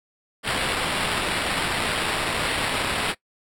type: noise with sample-and-hold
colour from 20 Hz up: blue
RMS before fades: -25 dBFS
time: 0.43-3.15 s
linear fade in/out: 50 ms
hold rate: 6300 Hz
effects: noise-tail reverb RT60 0.1 s tail -20 dB re dry + low-pass 12000 Hz 12 dB/octave